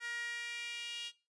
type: tone with high-pass filter sweep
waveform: sawtooth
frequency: 473.4 Hz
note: A#4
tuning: 27 cents sharp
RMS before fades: -42 dBFS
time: 0-1.12 s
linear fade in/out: 50 ms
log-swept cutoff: 1700 to 3000 Hz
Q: 4.8
effects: noise-tail reverb RT60 0.3 s tail -18 dB re dry + resampled to 22050 Hz